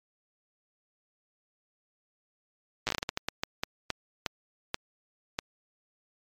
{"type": "slowing click train", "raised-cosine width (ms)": 0.2, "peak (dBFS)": -11, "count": 17, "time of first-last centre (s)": [2.87, 5.389], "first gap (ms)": 8, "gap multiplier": 1.34, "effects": ["MP3 96 kbps"]}